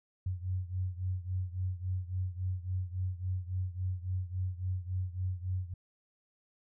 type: beating tone pair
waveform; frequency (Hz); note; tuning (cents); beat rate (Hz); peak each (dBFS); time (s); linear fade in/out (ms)
sine; 91 / 94.6; F#2 / F#2; -28 / +39; 3.6; -34 / -37; 0.26-5.74; 5
effects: none